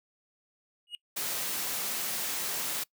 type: tone with exponential growth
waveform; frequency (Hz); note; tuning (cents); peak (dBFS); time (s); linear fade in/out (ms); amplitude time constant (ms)
triangle; 2880; F#7; -47; -30; 0.87-0.95; 1; 17
type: noise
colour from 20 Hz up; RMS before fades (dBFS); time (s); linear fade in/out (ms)
white; -33; 1.16-2.84; 10
effects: noise-tail reverb RT60 0.1 s tail -23 dB re dry + high-pass 150 Hz 12 dB/octave